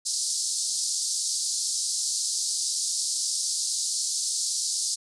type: band-pass noise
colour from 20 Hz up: pink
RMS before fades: -28 dBFS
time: 0.05-4.96 s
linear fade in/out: 20 ms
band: 4400 to 10000 Hz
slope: 48 dB/octave
effects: resampled to 24000 Hz